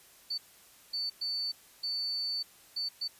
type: tone bursts at uneven times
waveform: sine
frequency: 4500 Hz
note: C#8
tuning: 25 cents sharp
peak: -31 dBFS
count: 6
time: 0.3-0.38 / 0.93-1.1 / 1.21-1.52 / 1.83-2.43 / 2.76-2.89 / 3.01-3.08 s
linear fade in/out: 10 ms
effects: white hiss -58 dBFS RMS until 3.19 s + resampled to 32000 Hz